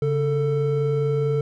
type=tone pair together; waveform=triangle; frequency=140 / 444.5 Hz; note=C#3 / A4; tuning=+18 / +18 cents; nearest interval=octave + minor sixth; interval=2000 cents; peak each=-20 / -20 dBFS; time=0.02-1.41 s; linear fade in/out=2 ms; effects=none